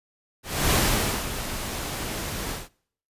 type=noise with ADSR envelope; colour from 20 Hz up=pink; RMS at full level=-20 dBFS; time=0.43-2.69 s; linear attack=300 ms; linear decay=530 ms; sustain=-11 dB; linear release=170 ms; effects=noise-tail reverb RT60 0.6 s tail -24 dB re dry + resampled to 32000 Hz